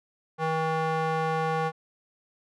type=tone with band-pass filter; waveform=square; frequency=160 Hz; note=D#3; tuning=49 cents sharp; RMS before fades=-27 dBFS; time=0.38-1.72 s; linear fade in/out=50 ms; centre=890 Hz; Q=1.2; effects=none